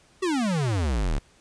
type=exponential sweep; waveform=square; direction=down; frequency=392 to 32.7 Hz; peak=-23 dBFS; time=0.22-1.19 s; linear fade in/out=10 ms; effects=pink hiss -58 dBFS RMS until 1.4 s + resampled to 22050 Hz